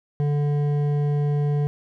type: tone with hard clipping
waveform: sine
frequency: 145.9 Hz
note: D3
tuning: 11 cents flat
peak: -21 dBFS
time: 0.2-1.67 s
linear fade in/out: 0 ms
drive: 9 dB
effects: none